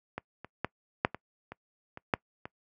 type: clicks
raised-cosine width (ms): 0.5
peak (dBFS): -20 / -27 / -14 / -7 / -22 / -26 / -27 / -9 / -24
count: 9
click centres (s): 0.18 / 0.446 / 0.646 / 1.049 / 1.146 / 1.52 / 1.974 / 2.138 / 2.455
effects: noise-tail reverb RT60 0.1 s tail -24 dB re dry + high-pass 80 Hz 12 dB/octave